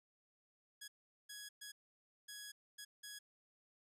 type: tone bursts at uneven times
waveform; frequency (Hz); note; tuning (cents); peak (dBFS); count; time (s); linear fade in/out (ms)
10% pulse; 1669; G#6; +8; -40; 6; 0.81-0.88 / 1.29-1.49 / 1.61-1.72 / 2.28-2.52 / 2.78-2.85 / 3.03-3.19; 10
effects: none